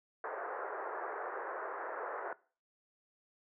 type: band-pass noise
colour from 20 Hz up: pink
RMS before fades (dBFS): -41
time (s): 0.24-2.33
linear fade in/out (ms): 2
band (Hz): 400 to 1700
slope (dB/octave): 48
effects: noise-tail reverb RT60 0.4 s tail -21 dB re dry